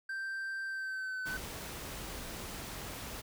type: tone with pitch glide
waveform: triangle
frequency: 1568 to 1512.8 Hz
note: G6 to F#6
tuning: 0 to +38 cents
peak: -34 dBFS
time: 0.09-1.37 s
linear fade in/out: 5 ms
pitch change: -62 cents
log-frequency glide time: 0.66-1.24 s
type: noise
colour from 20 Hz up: pink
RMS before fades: -43 dBFS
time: 1.25-3.22 s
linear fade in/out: 20 ms
effects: none